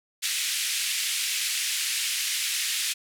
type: band-pass noise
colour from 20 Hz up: pink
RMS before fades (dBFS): -28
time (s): 0.22-2.94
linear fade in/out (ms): 20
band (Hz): 2200 to 12000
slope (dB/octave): 24
effects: none